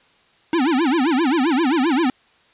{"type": "tone with vibrato", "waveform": "square", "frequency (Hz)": 293.7, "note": "D4", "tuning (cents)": 0, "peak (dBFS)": -16, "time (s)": [0.53, 2.1], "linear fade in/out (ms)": 2, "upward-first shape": "sine", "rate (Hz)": 7.6, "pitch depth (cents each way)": 290, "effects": ["white hiss -56 dBFS RMS until 2.53 s", "resampled to 8000 Hz"]}